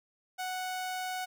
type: tone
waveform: sawtooth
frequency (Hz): 740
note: F#5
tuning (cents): 0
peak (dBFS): -30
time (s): 0.38-1.26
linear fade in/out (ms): 20
effects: none